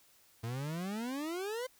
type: exponential sweep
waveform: 40% pulse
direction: up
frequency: 111 to 523.3 Hz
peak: -35 dBFS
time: 0.43-1.67 s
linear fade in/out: 10 ms
effects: white hiss -65 dBFS RMS until 1.79 s